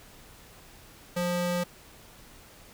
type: ring-modulated tone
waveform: square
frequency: 352.7 Hz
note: F4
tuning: 17 cents sharp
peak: -24 dBFS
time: 1.16-1.64 s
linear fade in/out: 10 ms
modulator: 174 Hz
effects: pink hiss -52 dBFS RMS until 2.73 s